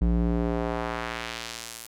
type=tone with band-pass filter sweep; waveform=square; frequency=57.7 Hz; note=A#1; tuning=17 cents flat; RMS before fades=-28 dBFS; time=0.01-1.87 s; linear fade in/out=10 ms; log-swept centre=120 to 12000 Hz; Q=0.84; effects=none